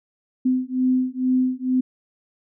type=beating tone pair; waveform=sine; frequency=254.8 / 257 Hz; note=C4 / C4; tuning=-46 / -31 cents; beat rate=2.2 Hz; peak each=-21 dBFS; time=0.45-1.81 s; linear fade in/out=10 ms; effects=none